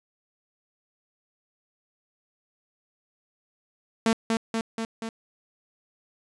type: tone with echo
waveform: sawtooth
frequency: 225.6 Hz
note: A3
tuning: 44 cents sharp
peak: -15 dBFS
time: 4.06-4.13 s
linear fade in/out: 2 ms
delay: 240 ms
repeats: 4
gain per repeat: -3 dB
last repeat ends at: 5.09 s
effects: resampled to 22050 Hz